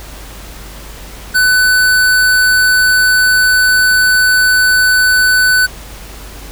square tone, 1500 Hz, F#6, 23 cents sharp, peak -8 dBFS, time 1.34-5.67 s, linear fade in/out 20 ms, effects added 50 Hz sine -31 dBFS peak until 6.51 s + pink hiss -33 dBFS RMS until 6.51 s

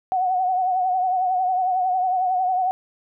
sine tone with vibrato, 740 Hz, F#5, in tune, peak -18 dBFS, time 0.12-2.71 s, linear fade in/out 0 ms, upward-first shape triangle, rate 11 Hz, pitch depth 63 cents each way, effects none

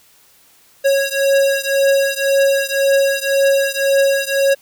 square beating tone pair, 549 / 550.9 Hz, C#5 / C#5, -17 / -11 cents, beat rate 1.9 Hz, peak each -16 / -17 dBFS, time 0.84-4.55 s, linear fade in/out 20 ms, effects white hiss -51 dBFS RMS until 4.61 s

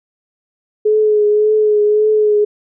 sine tone with vibrato, 423.9 Hz, G#4, 35 cents sharp, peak -9 dBFS, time 0.85-2.45 s, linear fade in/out 10 ms, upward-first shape triangle, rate 1.8 Hz, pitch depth 32 cents each way, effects none

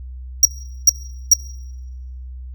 square tone bursts, 5680 Hz, F8, 28 cents sharp, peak -6 dBFS, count 3, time 0.43-1.336 s, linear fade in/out 2 ms, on 22 ms, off 420 ms, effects noise-tail reverb RT60 1.0 s tail -20 dB re dry + added 63 Hz sine -30 dBFS peak until 2.54 s

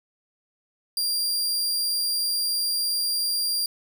sawtooth tone, 4769 Hz, D8, 26 cents sharp, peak -20 dBFS, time 0.97-3.66 s, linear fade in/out 2 ms, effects none

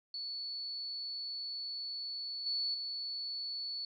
sine tone with level steps, 4436 Hz, C#8, in tune, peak -38 / -32 / -37 dBFS, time 0.14-3.85 s, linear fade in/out 2 ms, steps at 2.46 / 2.74 s, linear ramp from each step 5 ms, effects none

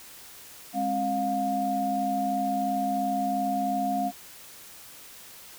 sine tone cluster, 204.9 / 267.8 / 709 Hz, G#3 / C4 / F5, -23 / +40 / +26 cents, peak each -32 / -31 / -26 dBFS, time 0.73-4.12 s, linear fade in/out 50 ms, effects white hiss -47 dBFS RMS until 5.58 s

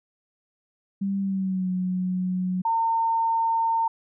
sine tone with pitch glide, 196.6 to 183.43 Hz, G3 to F#3, +5 to -15 cents, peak -23 dBFS, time 1.01-2.62 s, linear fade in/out 10 ms, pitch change -120 cents, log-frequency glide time 1.2-1.7 s
sine tone, 910 Hz, A#5, 42 cents flat, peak -20 dBFS, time 2.65-3.88 s, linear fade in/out 5 ms
effects none

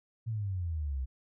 sine exponential sweep, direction down, 116.54 to 62.9 Hz, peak -31 dBFS, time 0.26-1.06 s, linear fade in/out 20 ms, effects none

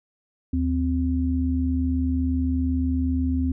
sine tone pair together, 77.15 / 259.5 Hz, D#2 / C4, -14 / -14 cents, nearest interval octave + major sixth, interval 2100 cents, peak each -23 dBFS, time 0.53-3.52 s, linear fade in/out 5 ms, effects none

